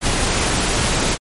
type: noise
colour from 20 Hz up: pink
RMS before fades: -18 dBFS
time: 0.01-1.18 s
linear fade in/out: 50 ms
effects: MP3 48 kbps